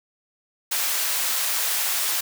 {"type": "high-pass noise", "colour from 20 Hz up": "white", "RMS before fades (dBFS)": -24, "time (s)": [0.71, 2.21], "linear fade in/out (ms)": 10, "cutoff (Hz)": 720, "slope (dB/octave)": 12, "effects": []}